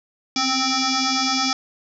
sine tone with frequency modulation, 2349 Hz, D7, in tune, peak -18 dBFS, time 0.36-1.53 s, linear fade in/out 2 ms, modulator 523 Hz, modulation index 6.8, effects none

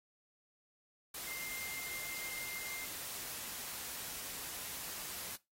sine tone in noise, 2102 Hz, C7, 7 cents sharp, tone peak -45 dBFS, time 1.27-2.85 s, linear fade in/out 5 ms, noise white, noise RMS -44 dBFS, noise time 1.14-5.36 s, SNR -4 dB, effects noise-tail reverb RT60 0.2 s tail -18 dB re dry + AAC 48 kbps

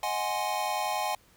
square chord, Ab dominant seventh, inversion second, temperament equal, 622.3 / 740 / 830.6 / 1046.5 Hz, Eb5 / Gb5 / Ab5 / C6, 0 / 0 / 0 / 0 cents, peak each -38 / -34 / -32 / -36 dBFS, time 0.03-1.15 s, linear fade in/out 2 ms, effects pink hiss -61 dBFS RMS until 1.36 s

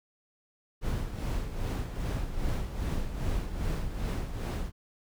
brown noise with tremolo, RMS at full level -29 dBFS, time 0.81-4.72 s, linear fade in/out 50 ms, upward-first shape sine, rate 2.5 Hz, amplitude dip 60%, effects none

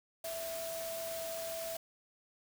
sine tone in noise, 659.3 Hz, E5, in tune, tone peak -39 dBFS, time 0.24-1.77 s, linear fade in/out 5 ms, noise white, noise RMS -44 dBFS, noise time 0.24-1.77 s, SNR +2 dB, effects none

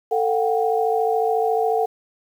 sine tone cluster, 446.8 / 724 / 778 Hz, A4 / F#5 / G5, +27 / -38 / -13 cents, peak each -20 / -22 / -24 dBFS, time 0.11-1.86 s, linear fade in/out 10 ms, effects 8-bit

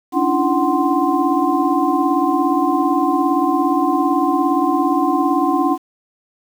sine tone cluster, 280.5 / 298 / 337.1 / 745 / 1045 Hz, C#4 / D4 / E4 / F#5 / C6, +21 / +25 / +39 / +12 / -2 cents, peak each -20 dBFS, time 0.12-5.78 s, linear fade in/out 50 ms, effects 7-bit

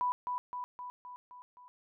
sine tone with echo, 989 Hz, B5, 2 cents sharp, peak -28 dBFS, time 0.01-0.12 s, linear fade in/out 0 ms, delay 260 ms, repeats 6, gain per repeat -4 dB, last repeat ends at 1.68 s, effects none

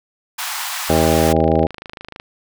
pink high-pass noise, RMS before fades -25 dBFS, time 0.38-1.33 s, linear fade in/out 10 ms, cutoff 780 Hz, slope 48 dB/octave
harmonic tone, 80.1 Hz, E2, 49 cents flat, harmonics 1 / 2 / 3 / 4 / 5 / 6 / 7 / 8 / 10, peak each -21 / -21 / -21 / -21 / -21 / -21 / -21 / -21 / -21 dBFS, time 0.89-1.67 s, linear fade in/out 10 ms
click train, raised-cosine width 0.3 ms, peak -17 dBFS, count 25, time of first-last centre 1.29-2.199 s, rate 26.4 Hz
effects none

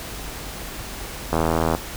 click train, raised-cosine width 1 ms, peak -6 dBFS, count 35, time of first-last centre 1.33-1.75 s, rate 81 Hz, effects added 50 Hz sine -40 dBFS peak until 1.96 s + pink hiss -34 dBFS RMS until 1.96 s

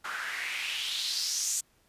white noise with band-pass filter sweep, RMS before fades -33 dBFS, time 0.04-1.61 s, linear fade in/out 10 ms, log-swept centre 1300 to 7500 Hz, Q 3.7, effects pink hiss -67 dBFS RMS until 1.88 s + resampled to 32000 Hz

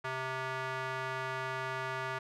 square tone with band-pass filter, 130.81 Hz, C3, in tune, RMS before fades -37 dBFS, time 0.04-2.19 s, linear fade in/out 10 ms, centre 1400 Hz, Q 1.3, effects none

